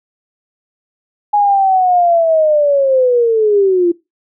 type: linear sweep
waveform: sine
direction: down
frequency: 834 to 338.3 Hz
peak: -8 dBFS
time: 1.33-3.92 s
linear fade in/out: 10 ms
effects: noise-tail reverb RT60 0.2 s tail -19 dB re dry